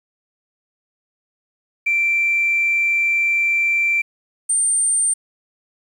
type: tone pair in turn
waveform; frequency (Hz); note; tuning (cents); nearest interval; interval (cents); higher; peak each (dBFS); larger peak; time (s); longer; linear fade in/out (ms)
sine; 2349 / 8869; D7 / C#9; 0 / 0; octave + major seventh; 2300; second; -14; neither; 1.86-4.02 / 4.49-5.14; first; 10
effects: tanh soft clip ceiling -10 dBFS + 8-bit